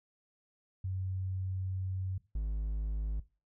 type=tone pair in turn; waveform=sine / triangle; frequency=94 / 52.47 Hz; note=F#2 / G#1; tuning=+28 / +18 cents; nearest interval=minor seventh; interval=1010 cents; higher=first; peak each=-33 / -29 dBFS; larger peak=second; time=0.84-2.18 / 2.35-3.2 s; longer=first; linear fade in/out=5 ms; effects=noise-tail reverb RT60 0.3 s tail -18 dB re dry